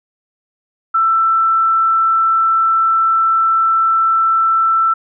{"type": "tone", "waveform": "sine", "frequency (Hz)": 1332, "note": "E6", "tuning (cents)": 18, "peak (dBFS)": -10, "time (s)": [0.94, 4.94], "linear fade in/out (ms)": 10, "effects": []}